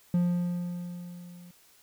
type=tone with level ramp; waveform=triangle; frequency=175.8 Hz; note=F3; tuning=12 cents sharp; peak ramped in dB=-19 to -45 dBFS; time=0.14-1.51 s; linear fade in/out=2 ms; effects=white hiss -60 dBFS RMS until 1.82 s